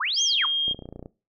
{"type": "linear two-way sweep", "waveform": "sine", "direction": "up then down", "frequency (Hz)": [867, 6580, 867], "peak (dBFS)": -23, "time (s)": [0, 0.46], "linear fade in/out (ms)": 10, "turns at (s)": 0.23}
{"type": "tone", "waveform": "sine", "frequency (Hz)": 3227, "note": "G7", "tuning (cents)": 50, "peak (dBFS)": -21, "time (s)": [0.16, 0.74], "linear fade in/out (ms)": 20}
{"type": "clicks", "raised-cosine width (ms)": 2, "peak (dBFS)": -25, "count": 12, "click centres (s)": [0.681, 0.712, 0.746, 0.791, 0.823, 0.856, 0.889, 0.926, 0.96, 0.994, 1.027, 1.059]}
{"effects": ["noise-tail reverb RT60 0.3 s tail -20 dB re dry"]}